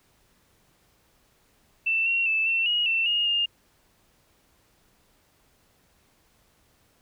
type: tone with pitch steps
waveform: sine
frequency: 2669 / 2734 / 2633 / 2696 / 2888 / 2685 / 2854 / 2823 Hz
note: E7 / F7 / E7 / E7 / F#7 / E7 / F7 / F7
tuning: +21 / -37 / -3 / +38 / -43 / +31 / +37 / +18 cents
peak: -21 dBFS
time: 1.86-3.46 s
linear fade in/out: 10 ms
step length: 200 ms
effects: pink hiss -64 dBFS RMS until 7.01 s